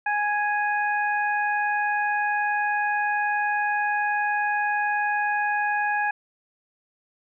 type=harmonic tone; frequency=830.6 Hz; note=G#5; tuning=in tune; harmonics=1 / 2 / 3; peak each=-24 / -25 / -33 dBFS; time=0.06-6.11 s; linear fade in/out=5 ms; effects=none